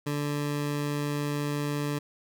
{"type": "tone", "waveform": "20% pulse", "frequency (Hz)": 145.9, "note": "D3", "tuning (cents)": -11, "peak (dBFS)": -23, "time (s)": [0.06, 1.99], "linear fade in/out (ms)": 10, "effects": []}